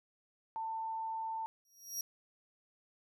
sine tone, 893 Hz, A5, 25 cents sharp, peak -36 dBFS, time 0.56-1.46 s, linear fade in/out 0 ms
sawtooth tone with exponential growth, 5670 Hz, F8, 25 cents sharp, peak -31 dBFS, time 1.65-2.01 s, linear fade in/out 2 ms, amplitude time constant 78 ms
effects none

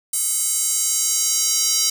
square tone with high-pass filter sweep, 433.7 Hz, A4, 25 cents flat, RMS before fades -20 dBFS, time 0.13-1.9 s, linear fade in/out 5 ms, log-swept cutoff 8800 to 5400 Hz, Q 2.4, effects none

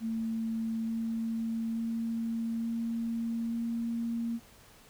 sine tone with pitch steps, 225 / 226.7 / 228.4 / 230.1 / 231.9 Hz, A3 / A#3 / A#3 / A#3 / A#3, +39 / -48 / -35 / -22 / -9 cents, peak -30 dBFS, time 0-4.4 s, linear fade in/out 50 ms, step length 880 ms, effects pink hiss -57 dBFS RMS until 4.89 s

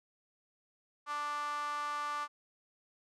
sawtooth tone with high-pass filter, 293.7 Hz, D4, in tune, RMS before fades -37 dBFS, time 1.06-2.28 s, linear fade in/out 50 ms, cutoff 1100 Hz, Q 8.6, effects low-pass 8000 Hz 12 dB/octave

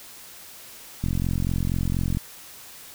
click train, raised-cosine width 5 ms, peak -13 dBFS, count 51, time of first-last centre 1.04-2.171 s, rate 44.2 Hz, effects white hiss -44 dBFS RMS until 2.94 s

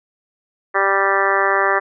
harmonic tone, 196 Hz, G3, in tune, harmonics 2 / 3 / 4 / 5 / 6 / 7 / 8 / 9 / 10, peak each -22 / -23 / -23 / -24 / -20 / -25 / -24 / -21 / -25 dBFS, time 0.74-1.8 s, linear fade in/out 20 ms, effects none

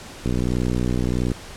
click train, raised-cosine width 3 ms, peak -10 dBFS, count 66, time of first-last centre 0.26-1.317 s, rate 61.5 Hz, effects pink hiss -39 dBFS RMS until 1.56 s + low-pass 9000 Hz 12 dB/octave

